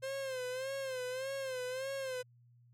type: tone with vibrato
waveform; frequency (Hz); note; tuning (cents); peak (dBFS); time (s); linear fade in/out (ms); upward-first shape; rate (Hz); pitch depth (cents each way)
45% pulse; 523.3; C5; 0; -37; 0.02-2.23; 20; sine; 1.7; 78
effects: added 120 Hz sine -61 dBFS peak until 2.73 s + low-pass 12000 Hz 12 dB/octave